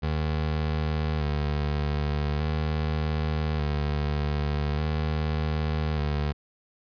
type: tone with vibrato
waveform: 25% pulse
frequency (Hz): 75.5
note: D2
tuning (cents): +48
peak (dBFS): -21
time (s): 0.02-6.33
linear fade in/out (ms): 20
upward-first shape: square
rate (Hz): 0.42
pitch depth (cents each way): 39
effects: resampled to 11025 Hz